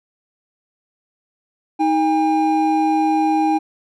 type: tone pair together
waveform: triangle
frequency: 314.6 / 808 Hz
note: D#4 / G#5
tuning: +19 / -48 cents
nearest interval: octave + major third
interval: 1633 cents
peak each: -15 dBFS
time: 1.79-3.59 s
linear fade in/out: 20 ms
effects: none